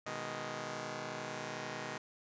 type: chord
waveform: 5% pulse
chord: G# minor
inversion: first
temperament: just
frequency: 124.59 / 155.74 / 207.7 Hz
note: B2 / D#3 / G#3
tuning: +16 / +2 / 0 cents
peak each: -33 dBFS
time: 0.06-1.98 s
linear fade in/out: 5 ms
effects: resampled to 16000 Hz